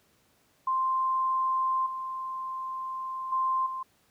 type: tone with level steps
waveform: sine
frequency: 1046.5 Hz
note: C6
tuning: in tune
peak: -24 / -32 / -24 / -32 dBFS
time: 0.67-3.83 s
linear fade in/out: 5 ms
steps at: 1.86 / 3.32 / 3.66 s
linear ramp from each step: 5 ms
effects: pink hiss -66 dBFS RMS until 4.1 s + high-pass 80 Hz 12 dB/octave